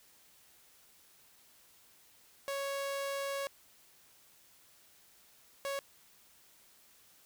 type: tone bursts at uneven times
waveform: sawtooth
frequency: 554.4 Hz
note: C#5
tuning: in tune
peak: -31 dBFS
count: 2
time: 2.48-3.47 / 5.65-5.79 s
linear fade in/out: 0 ms
effects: white hiss -63 dBFS RMS until 7.25 s